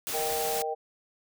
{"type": "noise", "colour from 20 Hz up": "white", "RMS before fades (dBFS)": -33, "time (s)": [0.07, 0.62], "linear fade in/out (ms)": 0}
{"type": "chord", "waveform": "sine", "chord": "Eb major", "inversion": "second", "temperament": "equal", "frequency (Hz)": [466.2, 622.3, 784], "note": ["Bb4", "Eb5", "G5"], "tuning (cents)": [0, 0, 0], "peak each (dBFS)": [-32, -36, -32], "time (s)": [0.13, 0.75], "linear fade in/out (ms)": 20}
{"effects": []}